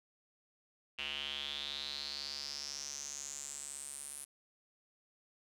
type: tone with band-pass filter sweep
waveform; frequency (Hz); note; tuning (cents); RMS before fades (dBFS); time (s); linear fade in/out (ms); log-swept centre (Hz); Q
square; 71; C#2; +42; -43; 0.98-4.25; 10; 2800 to 10000; 7.2
effects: none